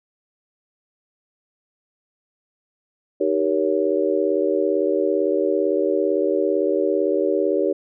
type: chord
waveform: sine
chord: Eb dominant seventh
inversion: none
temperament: just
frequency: 311.1 / 388.9 / 466.7 / 560 Hz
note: Eb4 / G4 / Bb4 / Db5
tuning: 0 / -14 / +2 / +18 cents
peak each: -24 / -21 / -24 / -23 dBFS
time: 3.2-7.73 s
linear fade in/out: 10 ms
effects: none